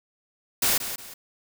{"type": "noise with echo", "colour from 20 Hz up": "white", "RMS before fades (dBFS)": -22, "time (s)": [0.62, 0.78], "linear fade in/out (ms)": 5, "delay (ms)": 180, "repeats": 2, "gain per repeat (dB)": -10, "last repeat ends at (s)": 1.14, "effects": []}